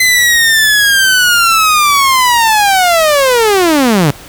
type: linear sweep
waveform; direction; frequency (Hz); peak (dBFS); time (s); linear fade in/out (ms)
sawtooth; down; 2043 to 132.9; -3; 0-4.11; 5
effects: pink hiss -33 dBFS RMS until 4.28 s